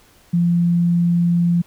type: tone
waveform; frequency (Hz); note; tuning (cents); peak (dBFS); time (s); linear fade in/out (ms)
sine; 172.4; F3; -22; -13; 0.33-1.62; 10
effects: pink hiss -52 dBFS RMS until 1.66 s